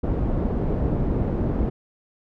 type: low-pass noise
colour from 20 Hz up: pink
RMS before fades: -23 dBFS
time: 0.03-1.7 s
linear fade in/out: 10 ms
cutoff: 450 Hz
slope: 12 dB/octave
effects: none